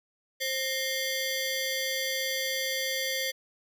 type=ring-modulated tone; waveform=15% pulse; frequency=1321 Hz; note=E6; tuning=3 cents sharp; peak=-19 dBFS; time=0.4-3.32 s; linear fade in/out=20 ms; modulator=792 Hz; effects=none